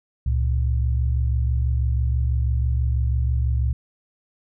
sine tone pair together, 68.28 / 114.4 Hz, C#2 / A#2, -26 / -32 cents, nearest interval major sixth, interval 894 cents, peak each -19 / -24 dBFS, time 0.26-3.73 s, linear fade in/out 5 ms, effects none

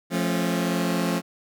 sawtooth chord, F augmented, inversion none, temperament just, 174.61 / 218.3 / 272.8 Hz, F3 / A3 / C#4, 0 / -13 / -28 cents, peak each -21 / -24 / -24 dBFS, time 0.1-1.22 s, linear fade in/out 50 ms, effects none

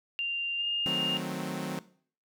sine tone with pitch glide, 2785 to 2824 Hz, F7 to F7, -5 to +19 cents, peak -28 dBFS, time 0.19-1.17 s, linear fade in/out 0 ms, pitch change +24 cents, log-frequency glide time 0.57-0.64 s
sawtooth chord, D# diminished seventh, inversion none, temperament equal, 155.56 / 185 / 220 / 261.6 Hz, D#3 / F#3 / A3 / C4, 0 / 0 / 0 / 0 cents, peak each -35 / -32 / -38 / -34 dBFS, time 0.86-1.79 s, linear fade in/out 0 ms
effects noise-tail reverb RT60 0.5 s tail -18 dB re dry

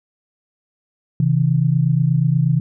sine tone pair together, 132.5 / 160.85 Hz, C3 / E3, +22 / -42 cents, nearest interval minor third, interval 336 cents, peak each -16 dBFS, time 1.2-2.6 s, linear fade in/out 2 ms, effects none

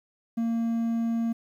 triangle tone, 230 Hz, A#3, 23 cents flat, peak -22 dBFS, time 0.37-1.33 s, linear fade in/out 10 ms, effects 10-bit

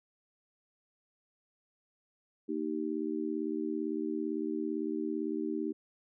sine chord, Eb major, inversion second, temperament just, 233.3 / 311.1 / 388.9 Hz, Bb3 / Eb4 / G4, +2 / 0 / -14 cents, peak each -38 / -34 / -37 dBFS, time 2.48-5.73 s, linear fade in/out 20 ms, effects none

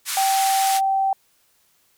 white band-pass noise, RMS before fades -26 dBFS, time 0.05-0.81 s, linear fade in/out 50 ms, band 1100 to 12000 Hz, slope 24 dB/octave
sine tone, 776 Hz, G5, 18 cents flat, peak -17 dBFS, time 0.17-1.13 s, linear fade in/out 2 ms
effects white hiss -62 dBFS RMS until 1.97 s

